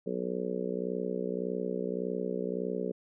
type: harmonic tone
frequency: 61.74 Hz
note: B1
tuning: in tune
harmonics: 3 / 4 / 5 / 6 / 7 / 8 / 9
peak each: -37 / -39 / -45 / -39 / -35 / -39 / -42 dBFS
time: 0.06-2.92 s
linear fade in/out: 10 ms
effects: none

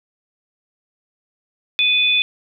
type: tone pair together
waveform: sine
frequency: 2489 / 3483 Hz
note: D#7 / A7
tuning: 0 / -18 cents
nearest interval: tritone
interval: 582 cents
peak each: -16 dBFS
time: 1.79-2.22 s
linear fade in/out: 0 ms
effects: none

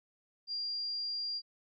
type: tone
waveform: sine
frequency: 4780 Hz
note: D8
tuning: 30 cents sharp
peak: -34 dBFS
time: 0.47-1.42 s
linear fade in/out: 50 ms
effects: Opus 48 kbps

